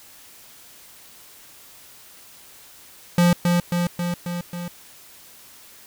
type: tone with echo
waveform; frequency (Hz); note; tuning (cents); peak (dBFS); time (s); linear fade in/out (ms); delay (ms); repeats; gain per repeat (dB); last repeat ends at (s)
square; 174.6; F3; 0; -14; 3.18-3.33; 2; 270; 5; -3; 4.68
effects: white hiss -47 dBFS RMS until 5.86 s